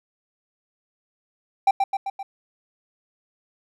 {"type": "tone with echo", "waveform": "triangle", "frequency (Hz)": 784, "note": "G5", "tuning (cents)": 0, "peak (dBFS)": -11, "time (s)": [1.67, 1.71], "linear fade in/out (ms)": 5, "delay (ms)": 130, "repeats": 4, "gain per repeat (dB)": -4, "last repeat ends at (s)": 2.23, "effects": []}